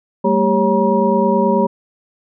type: tone cluster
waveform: sine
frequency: 195.5 / 224.9 / 395.4 / 551 / 953 Hz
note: G3 / A3 / G4 / C#5 / A#5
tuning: -4 / +38 / +15 / -11 / +38 cents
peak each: -18 dBFS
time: 0.24-1.67 s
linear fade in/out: 10 ms
effects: none